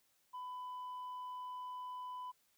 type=tone; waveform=sine; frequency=1000 Hz; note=B5; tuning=21 cents sharp; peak=-40 dBFS; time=0.33-2.32 s; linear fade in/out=20 ms; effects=tanh soft clip ceiling -42 dBFS + white hiss -75 dBFS RMS until 2.57 s